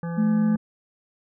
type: harmonic tone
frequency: 169.4 Hz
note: E3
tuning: 48 cents sharp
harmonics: 1 / 3 / 5 / 7 / 9 / 10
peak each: -27 / -37 / -41 / -44 / -46 / -47 dBFS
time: 0.03-0.56 s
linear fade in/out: 2 ms
type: tone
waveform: sine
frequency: 216.5 Hz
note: A3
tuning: 28 cents flat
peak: -18 dBFS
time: 0.17-0.57 s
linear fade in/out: 20 ms
effects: none